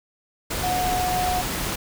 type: tone in noise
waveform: sine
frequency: 729 Hz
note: F#5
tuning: 26 cents flat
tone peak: -22 dBFS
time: 0.63-1.42 s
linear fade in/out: 10 ms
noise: pink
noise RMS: -27 dBFS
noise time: 0.5-1.76 s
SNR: +2 dB
effects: none